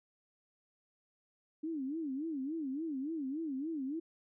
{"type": "tone with vibrato", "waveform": "sine", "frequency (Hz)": 293.7, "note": "D4", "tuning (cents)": 0, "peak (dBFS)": -35, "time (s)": [1.63, 4], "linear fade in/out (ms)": 10, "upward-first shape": "sine", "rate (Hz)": 3.5, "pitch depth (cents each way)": 210, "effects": []}